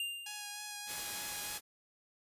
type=tone with exponential decay; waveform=square; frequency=2796 Hz; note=F7; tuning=1 cent sharp; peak=-34 dBFS; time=0-0.79 s; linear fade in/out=2 ms; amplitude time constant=170 ms
type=tone with vibrato; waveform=5% pulse; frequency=830.6 Hz; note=G#5; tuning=in tune; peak=-30 dBFS; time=0.26-1.58 s; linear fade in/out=5 ms; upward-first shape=sine; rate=3.3 Hz; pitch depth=15 cents each way
type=noise; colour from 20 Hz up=white; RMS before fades=-42 dBFS; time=0.86-1.61 s; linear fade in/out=50 ms
effects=resampled to 32000 Hz